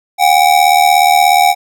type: ring-modulated tone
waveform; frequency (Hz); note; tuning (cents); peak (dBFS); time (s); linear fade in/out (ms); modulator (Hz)
square; 761; F#5; +48; -4; 0.18-1.55; 50; 38.4
effects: none